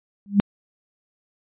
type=tone with exponential growth; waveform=sine; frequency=201.5 Hz; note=G3; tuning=48 cents sharp; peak=-8 dBFS; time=0.26-0.4 s; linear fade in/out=0 ms; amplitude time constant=30 ms; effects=resampled to 8000 Hz